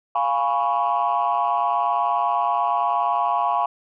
sine chord, C# dominant seventh, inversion first, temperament equal with one note detuned, 698.5 / 827.7 / 987.8 / 1108.7 Hz, E#5 / G#5 / B5 / C#6, 0 / -6 / 0 / 0 cents, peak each -23 dBFS, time 0.15-3.66 s, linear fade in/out 5 ms, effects tanh soft clip ceiling -12 dBFS

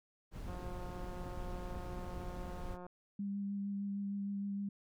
brown noise, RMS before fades -44 dBFS, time 0.31-2.78 s, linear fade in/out 50 ms
click train, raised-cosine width 1 ms, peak -36 dBFS, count 428, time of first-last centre 0.48-2.865 s, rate 179 Hz
sine tone with vibrato, 200 Hz, G3, 35 cents sharp, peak -36 dBFS, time 3.19-4.69 s, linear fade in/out 5 ms, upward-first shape sine, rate 6.5 Hz, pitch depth 13 cents each way
effects none

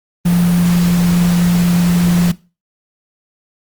sine tone in noise, 174.61 Hz, F3, in tune, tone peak -9 dBFS, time 0.25-2.32 s, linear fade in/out 10 ms, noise pink, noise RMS -24 dBFS, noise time 0.25-2.32 s, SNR +12 dB, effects noise-tail reverb RT60 0.3 s tail -19 dB re dry + Opus 32 kbps

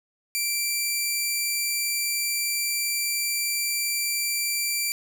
10% pulse tone, 2349 Hz, D7, in tune, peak -15 dBFS, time 0.35-4.92 s, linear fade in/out 0 ms, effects none

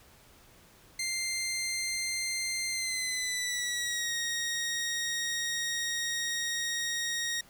15% pulse tone with pitch glide, 2093 to 1875.5 Hz, C7 to A#6, 0 to +10 cents, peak -24 dBFS, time 0.99-7.41 s, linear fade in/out 5 ms, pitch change -190 cents, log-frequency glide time 2.7-4.13 s, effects pink hiss -58 dBFS RMS until 7.49 s

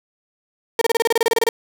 35% pulse tone bursts, 459.8 Hz, A#4, 24 cents flat, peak -12 dBFS, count 14, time 0.79-1.49 s, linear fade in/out 2 ms, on 24 ms, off 28 ms, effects none

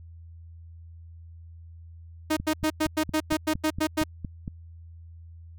sawtooth tone bursts, 311.1 Hz, D#4, in tune, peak -18 dBFS, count 11, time 2.3-4.039 s, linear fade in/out 10 ms, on 69 ms, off 98 ms
click train, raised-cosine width 5 ms, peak -20 dBFS, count 10, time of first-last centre 2.4-4.479 s, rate 4.33 Hz
effects added 83 Hz sine -43 dBFS peak until 5.58 s

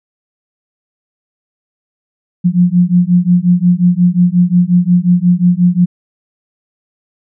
sine beating tone pair, 174.61 / 180.21 Hz, F3 / F#3, 0 / -45 cents, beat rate 5.6 Hz, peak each -10 dBFS, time 2.44-5.86 s, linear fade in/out 20 ms, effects none

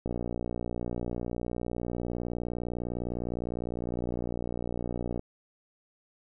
click train, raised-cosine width 2 ms, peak -20 dBFS, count 308, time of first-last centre 0.06-5.194 s, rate 59.8 Hz, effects none

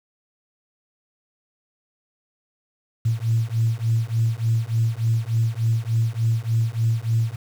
sine beating tone pair, 112.2 / 115.6 Hz, A2 / A#2, +34 / -14 cents, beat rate 3.4 Hz, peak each -21 dBFS, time 3.05-7.36 s, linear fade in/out 10 ms, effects tanh soft clip ceiling -11 dBFS + 7-bit

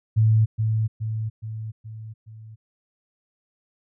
sine tone with echo, 110 Hz, A2, in tune, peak -14 dBFS, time 0.16-0.46 s, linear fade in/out 20 ms, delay 420 ms, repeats 5, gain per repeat -5 dB, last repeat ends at 2.56 s, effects none

